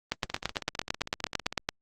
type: two click trains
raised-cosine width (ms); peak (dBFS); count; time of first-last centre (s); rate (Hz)
0.2; -9 / -18; 15 / 20; 0.12-1.69 / 0.3-1.526; 8.92 / 15.5
effects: Opus 24 kbps